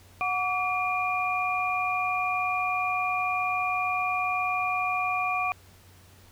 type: tone cluster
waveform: sine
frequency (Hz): 733 / 1148 / 2411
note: F#5 / D6 / D7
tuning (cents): -16 / -40 / +45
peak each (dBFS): -29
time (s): 0.21-5.52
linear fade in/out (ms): 0
effects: added 92 Hz sine -54 dBFS peak until 6.31 s + pink hiss -56 dBFS RMS until 6.31 s